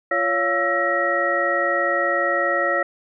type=tone cluster; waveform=sine; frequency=346.9 / 560 / 697 / 1328 / 1896 Hz; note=F4 / C#5 / F5 / E6 / A#6; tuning=-12 / +18 / -4 / +12 / +29 cents; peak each=-29 / -23 / -27 / -24 / -22 dBFS; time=0.11-2.83 s; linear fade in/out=5 ms; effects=none